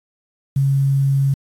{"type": "tone with quantisation", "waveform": "sine", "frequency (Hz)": 137.4, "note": "C#3", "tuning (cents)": -15, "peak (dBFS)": -13, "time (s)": [0.56, 1.34], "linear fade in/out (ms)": 5, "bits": 7, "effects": ["AAC 64 kbps"]}